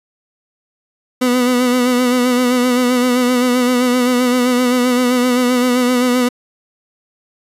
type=tone with vibrato; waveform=30% pulse; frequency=248.6 Hz; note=B3; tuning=12 cents sharp; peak=-9 dBFS; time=1.21-6.29 s; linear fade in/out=10 ms; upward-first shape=sine; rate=7.7 Hz; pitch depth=39 cents each way; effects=resampled to 32000 Hz